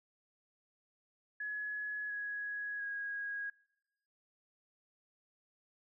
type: tone with pitch steps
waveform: sine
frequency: 1691 / 1668.7 / 1646.7 Hz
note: G#6 / G#6 / G#6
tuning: +31 / +8 / -15 cents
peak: -37 dBFS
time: 1.4-3.5 s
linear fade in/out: 5 ms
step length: 700 ms
effects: noise-tail reverb RT60 1.0 s tail -25 dB re dry